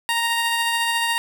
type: tone with tremolo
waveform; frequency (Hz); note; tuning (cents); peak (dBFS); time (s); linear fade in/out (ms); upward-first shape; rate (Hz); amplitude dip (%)
15% pulse; 931; A#5; -2; -12; 0.09-1.18; 0; sine; 14; 25
effects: none